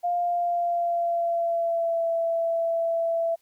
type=tone with pitch glide; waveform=sine; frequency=702 to 666.4 Hz; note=F5 to E5; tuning=+9 to +19 cents; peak=-22 dBFS; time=0.03-3.36 s; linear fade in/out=20 ms; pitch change=-90 cents; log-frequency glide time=0.17-2.06 s; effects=white hiss -67 dBFS RMS until 3.41 s + Opus 48 kbps